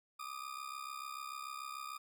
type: ring-modulated tone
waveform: 40% pulse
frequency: 1216 Hz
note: D#6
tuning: 40 cents flat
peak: -39 dBFS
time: 0.19-1.98 s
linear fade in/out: 10 ms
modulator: 33.4 Hz
effects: none